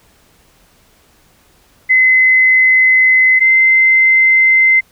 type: tone pair in turn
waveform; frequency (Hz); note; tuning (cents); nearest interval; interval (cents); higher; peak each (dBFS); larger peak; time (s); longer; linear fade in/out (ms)
sine; 2041 / 2071; C7 / C7; -44 / -18; unison; 26; second; -6; neither; 1.89-3.4 / 3.4-4.81; first; 20
effects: pink hiss -51 dBFS RMS until 4.91 s